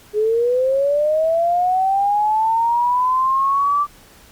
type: linear sweep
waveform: sine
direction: up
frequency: 415.3 to 1174.7 Hz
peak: -14 dBFS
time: 0.13-3.87 s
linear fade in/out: 50 ms
effects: pink hiss -47 dBFS RMS until 4.31 s + Opus 48 kbps